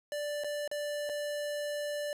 square tone with dropouts, 587.3 Hz, D5, in tune, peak -34 dBFS, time 0.12-2.13 s, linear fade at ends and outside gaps 1 ms, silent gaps 0.437-0.444 / 0.677-0.714 / 1.092-1.096 s, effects resampled to 32000 Hz

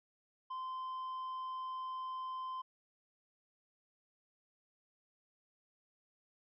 triangle tone with tanh clipping, 1035 Hz, C6, 19 cents flat, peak -40 dBFS, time 0.5-2.62 s, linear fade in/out 10 ms, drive 8 dB, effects none

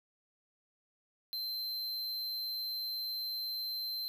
square tone, 4106 Hz, C8, 33 cents flat, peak -36 dBFS, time 1.33-4.08 s, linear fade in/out 0 ms, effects none

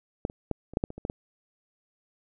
clicks, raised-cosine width 2 ms, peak -13 / -27 / -14 / -29 / -11 / -12 / -25 / -27 / -17 / -18 dBFS, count 10, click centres 0.251 / 0.299 / 0.513 / 0.736 / 0.771 / 0.839 / 0.904 / 0.98 / 1.051 / 1.099 s, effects none

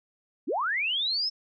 sine linear sweep, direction up, 207.7 to 5320 Hz, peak -25 dBFS, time 0.47-1.3 s, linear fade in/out 20 ms, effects none

